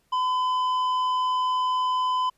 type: tone with tanh clipping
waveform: sine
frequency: 1012 Hz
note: B5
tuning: 42 cents sharp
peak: -23 dBFS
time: 0.12-2.3 s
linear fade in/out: 10 ms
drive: 8 dB
effects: pink hiss -68 dBFS RMS until 2.37 s + resampled to 32000 Hz